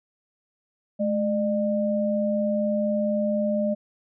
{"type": "tone pair together", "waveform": "sine", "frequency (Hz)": [212.9, 603], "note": ["G#3", "D5"], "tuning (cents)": [43, 46], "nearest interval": "octave + tritone", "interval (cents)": 1803, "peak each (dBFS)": -24, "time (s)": [0.99, 3.75], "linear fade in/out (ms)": 20, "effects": []}